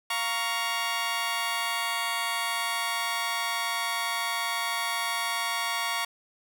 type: chord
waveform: 15% pulse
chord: Bb minor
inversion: second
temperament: just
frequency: 699.2 / 932.3 / 1118.8 Hz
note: F5 / Bb5 / Db6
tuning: +2 / 0 / +16 cents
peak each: -28 / -25 / -24 dBFS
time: 0.1-6.05 s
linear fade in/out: 5 ms
effects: none